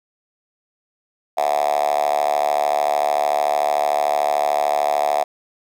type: tone with high-pass filter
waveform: 5% pulse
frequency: 73.42 Hz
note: D2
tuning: in tune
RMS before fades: -19 dBFS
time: 1.37-5.24 s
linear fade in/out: 10 ms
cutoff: 700 Hz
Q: 9.2
effects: none